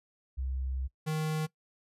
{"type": "tone pair in turn", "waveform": ["sine", "square"], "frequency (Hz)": [65.41, 155.97], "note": ["C2", "D#3"], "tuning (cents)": [0, 5], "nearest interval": "octave + minor third", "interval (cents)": 1505, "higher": "second", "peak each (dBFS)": [-31, -30], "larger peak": "second", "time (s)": [[0.37, 0.88], [1.06, 1.47]], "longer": "first", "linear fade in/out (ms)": 20, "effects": ["noise-tail reverb RT60 0.1 s tail -20 dB re dry", "resampled to 32000 Hz"]}